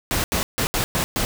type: noise bursts at uneven times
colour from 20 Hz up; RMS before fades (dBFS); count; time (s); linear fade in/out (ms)
pink; -22; 6; 0.11-0.24 / 0.32-0.43 / 0.58-0.67 / 0.74-0.84 / 0.95-1.04 / 1.16-1.25; 0
effects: none

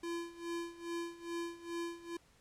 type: tone with tremolo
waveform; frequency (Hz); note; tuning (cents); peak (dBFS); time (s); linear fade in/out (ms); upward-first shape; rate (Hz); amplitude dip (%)
square; 340.1; F4; -46; -37; 0.03-2.17; 5; sine; 2.4; 85
effects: pink hiss -67 dBFS RMS until 2.4 s + low-pass 10000 Hz 12 dB/octave

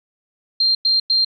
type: tone bursts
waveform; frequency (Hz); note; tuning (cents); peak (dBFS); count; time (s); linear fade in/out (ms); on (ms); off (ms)
sine; 4180; C8; -2; -13; 3; 0.6-1.248; 5; 150; 99
effects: none

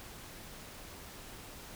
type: silence
effects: pink hiss -49 dBFS RMS until 1.75 s

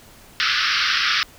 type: band-pass noise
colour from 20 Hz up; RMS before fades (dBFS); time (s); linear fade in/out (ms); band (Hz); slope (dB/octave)
pink; -20; 0.4-1.23; 0; 1200 to 5500; 96
effects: pink hiss -47 dBFS RMS until 1.38 s

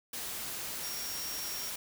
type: tone in noise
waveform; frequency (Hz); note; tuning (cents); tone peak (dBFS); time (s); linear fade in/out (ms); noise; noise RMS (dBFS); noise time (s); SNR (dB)
sine; 5588; F8; 0; -40; 0.83-1.7; 5; white; -39; 0.13-1.76; -4
effects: none

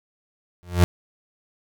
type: tone with exponential growth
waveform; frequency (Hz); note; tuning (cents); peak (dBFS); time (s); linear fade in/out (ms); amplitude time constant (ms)
35% pulse; 88.3; F2; +20; -8; 0.63-0.84; 0; 44
effects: none

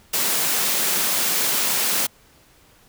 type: high-pass noise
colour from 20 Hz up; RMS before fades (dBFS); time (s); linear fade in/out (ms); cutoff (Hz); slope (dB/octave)
white; -21; 0.13-2.07; 10; 140; 96
effects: pink hiss -54 dBFS RMS until 2.88 s

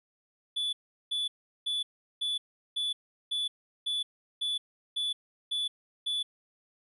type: tone bursts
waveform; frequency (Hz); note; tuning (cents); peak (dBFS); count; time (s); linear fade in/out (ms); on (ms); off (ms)
triangle; 3456; A7; -32; -27; 11; 0.56-6.23; 10; 170; 380
effects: resampled to 32000 Hz

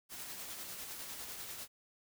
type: noise with tremolo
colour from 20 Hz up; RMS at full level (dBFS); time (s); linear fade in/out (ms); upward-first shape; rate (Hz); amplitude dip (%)
white; -44; 0.09-1.68; 50; sine; 10; 35
effects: none

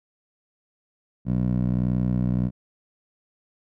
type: tone with band-pass filter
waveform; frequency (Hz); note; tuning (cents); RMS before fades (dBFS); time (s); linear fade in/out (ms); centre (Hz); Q
15% pulse; 61.6; B1; -4; -23; 1.25-2.51; 50; 170; 1.4
effects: none

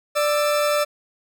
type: tone pair together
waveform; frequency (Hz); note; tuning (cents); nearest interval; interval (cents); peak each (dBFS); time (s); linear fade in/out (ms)
40% pulse; 590 / 1324.5; D5 / E6; +8 / +8; octave + major second; 1400; -18 / -24; 0.15-0.85; 20
effects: none

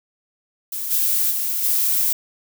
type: noise with level steps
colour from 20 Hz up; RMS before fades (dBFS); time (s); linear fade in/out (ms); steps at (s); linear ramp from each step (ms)
violet; -27 / -19 / -23 / -19; 0.72-2.13; 5; 0.9 / 1.3 / 1.63; 20
effects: none

